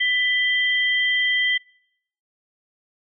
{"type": "tone pair together", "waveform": "sine", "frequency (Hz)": [1990, 3159], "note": ["B6", "G7"], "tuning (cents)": [13, 13], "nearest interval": "minor sixth", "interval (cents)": 800, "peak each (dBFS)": [-19, -23], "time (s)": [0, 1.58], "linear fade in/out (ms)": 10, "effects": ["noise-tail reverb RT60 0.7 s tail -26 dB re dry"]}